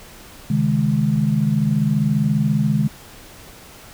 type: tone cluster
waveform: sine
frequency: 134.2 / 154.6 / 209.1 Hz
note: C3 / D#3 / G#3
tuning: +44 / -11 / +12 cents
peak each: -21 / -19 / -19 dBFS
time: 0.5-2.88 s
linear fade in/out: 5 ms
effects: pink hiss -42 dBFS RMS until 3.93 s